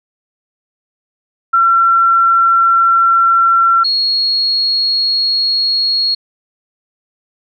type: tone pair in turn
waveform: sine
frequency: 1357 / 4308 Hz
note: E6 / C8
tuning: +50 / +50 cents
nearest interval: octave + minor sixth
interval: 2000 cents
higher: second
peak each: -7 / -11 dBFS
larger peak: first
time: 1.53-3.84 / 3.84-6.15 s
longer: neither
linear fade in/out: 10 ms
effects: none